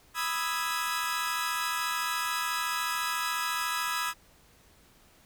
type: chord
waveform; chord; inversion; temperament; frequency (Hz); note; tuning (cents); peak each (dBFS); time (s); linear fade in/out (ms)
sawtooth; E major seventh; second; equal; 987.8 / 1244.5 / 1318.5 / 1661.2; B5 / D#6 / E6 / G#6; 0 / 0 / 0 / 0; -31; 0.14-4.14; 50
effects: pink hiss -60 dBFS RMS until 5.25 s